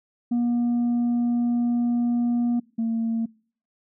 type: tone pair in turn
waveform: sine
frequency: 239.3 / 227.5 Hz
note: A#3 / A#3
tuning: +46 / -42 cents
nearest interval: minor second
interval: 88 cents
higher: first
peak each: -17 / -20 dBFS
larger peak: first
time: 0.31-2.6 / 2.78-3.26 s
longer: first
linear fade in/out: 10 ms
effects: noise-tail reverb RT60 0.5 s tail -26 dB re dry + tanh soft clip ceiling -19 dBFS